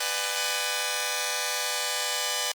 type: chord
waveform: 5% pulse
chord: G# half-diminished seventh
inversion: first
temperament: just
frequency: 498.4 / 598 / 747.5 / 830.6 Hz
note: B4 / D5 / F#5 / G#5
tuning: +16 / +31 / +17 / 0 cents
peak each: -21 / -20 / -23 / -20 dBFS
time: 0-2.52 s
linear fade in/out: 5 ms
effects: Opus 24 kbps